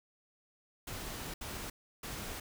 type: noise bursts at uneven times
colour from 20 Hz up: pink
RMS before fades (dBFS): -42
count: 3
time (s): 0.87-1.34 / 1.41-1.7 / 2.03-2.4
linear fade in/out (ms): 5
effects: none